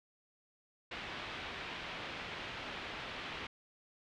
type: low-pass noise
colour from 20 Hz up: white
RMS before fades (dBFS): -44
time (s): 0.91-3.47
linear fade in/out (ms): 5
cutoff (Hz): 3300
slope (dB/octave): 24
effects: none